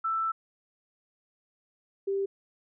sine tone pair in turn, 1326 / 393.1 Hz, E6 / G4, +10 / +5 cents, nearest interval octave + major sixth, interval 2105 cents, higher first, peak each -26 dBFS, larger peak neither, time 0.04-0.32 / 2.07-2.26 s, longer first, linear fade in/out 10 ms, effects none

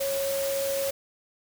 sine tone in noise, 550 Hz, C#5, 14 cents flat, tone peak -26 dBFS, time 0-0.91 s, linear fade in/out 10 ms, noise white, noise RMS -34 dBFS, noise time 0-0.91 s, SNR +5 dB, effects none

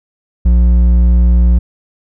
sine tone with hard clipping, 59.6 Hz, A#1, 39 cents sharp, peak -7 dBFS, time 0.45-1.59 s, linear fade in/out 10 ms, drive 6 dB, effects none

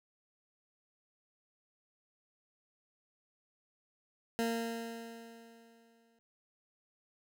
20% pulse tone with exponential decay, 230 Hz, A#3, 23 cents flat, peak -25 dBFS, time 4.39-6.19 s, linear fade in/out 0 ms, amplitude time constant 390 ms, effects none

